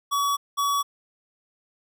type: tone pair in turn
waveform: square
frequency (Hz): 1133 / 1133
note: C#6 / C#6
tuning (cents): +37 / +37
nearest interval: unison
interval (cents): 0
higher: neither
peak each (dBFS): -22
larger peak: neither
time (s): 0.11-0.37 / 0.57-0.83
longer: neither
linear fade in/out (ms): 20
effects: none